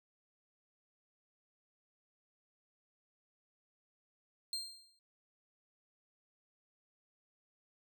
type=tone with exponential decay; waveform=35% pulse; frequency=4186 Hz; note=C8; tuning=in tune; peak=-33 dBFS; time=4.53-4.99 s; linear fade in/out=1 ms; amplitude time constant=100 ms; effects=none